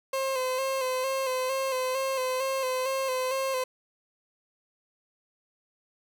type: tone with vibrato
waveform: 30% pulse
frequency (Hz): 523.3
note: C5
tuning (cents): 0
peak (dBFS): -24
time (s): 0.13-3.64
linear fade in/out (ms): 5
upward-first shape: square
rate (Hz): 2.2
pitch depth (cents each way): 35
effects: 10-bit